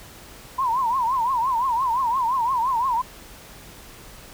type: tone with vibrato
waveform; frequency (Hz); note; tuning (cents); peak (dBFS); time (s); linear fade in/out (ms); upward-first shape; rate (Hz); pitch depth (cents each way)
sine; 987.8; B5; 0; -19; 0.58-3.02; 10; triangle; 5.8; 190
effects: added 47 Hz sine -53 dBFS peak until 4.33 s + pink hiss -44 dBFS RMS until 4.33 s